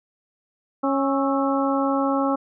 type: harmonic tone with a mistuned harmonic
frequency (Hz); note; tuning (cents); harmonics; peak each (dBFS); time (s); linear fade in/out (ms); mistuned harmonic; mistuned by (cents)
274.4; C#4; -17; 1 / 2 / 3 / 4 / 5; -22 / -25 / -27 / -28 / -29; 0.83-2.36; 10; 5; -68
effects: none